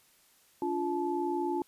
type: tone cluster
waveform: sine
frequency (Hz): 288.6 / 348.8 / 867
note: D4 / F4 / A5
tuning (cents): -30 / -2 / -26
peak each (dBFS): -35 / -31 / -34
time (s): 0.62-1.62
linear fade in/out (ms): 2
effects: white hiss -64 dBFS RMS until 1.67 s + resampled to 32000 Hz